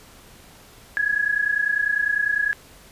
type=tone pair together; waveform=sine; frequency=1661.2 / 1691.2 Hz; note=G#6 / G#6; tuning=0 / +31 cents; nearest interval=unison; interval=31 cents; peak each=-22 dBFS; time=0.97-2.53 s; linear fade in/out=0 ms; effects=pink hiss -48 dBFS RMS until 2.91 s + resampled to 32000 Hz